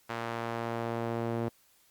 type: tone with band-pass filter sweep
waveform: sawtooth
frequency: 116.2 Hz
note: A#2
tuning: 5 cents flat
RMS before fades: -34 dBFS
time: 0.09-1.49 s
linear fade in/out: 10 ms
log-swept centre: 1300 to 400 Hz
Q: 0.78
effects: white hiss -65 dBFS RMS until 1.9 s + Opus 48 kbps